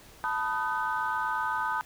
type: chord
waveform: sine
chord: B dominant seventh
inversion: third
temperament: equal with one note detuned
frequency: 880 / 987.8 / 1244.5 / 1514.6 Hz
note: A5 / B5 / D#6 / F#6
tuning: 0 / 0 / 0 / +40 cents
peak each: -32 dBFS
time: 0.24-1.81 s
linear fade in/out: 0 ms
effects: tanh soft clip ceiling -19 dBFS + pink hiss -53 dBFS RMS until 1.85 s